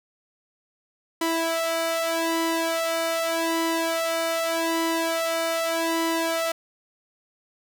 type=tone with flanger; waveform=sawtooth; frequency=329.6 Hz; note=E4; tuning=in tune; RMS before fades=-25 dBFS; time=1.21-6.52 s; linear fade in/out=5 ms; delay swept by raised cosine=1 to 1.68 ms; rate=0.83 Hz; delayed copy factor=+0.95; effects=none